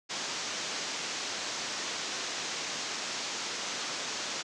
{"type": "low-pass noise", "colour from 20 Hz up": "white", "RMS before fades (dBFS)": -36, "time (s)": [0.09, 4.43], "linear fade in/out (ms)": 20, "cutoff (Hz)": 6900, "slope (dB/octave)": 48, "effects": ["high-pass 200 Hz 12 dB/octave"]}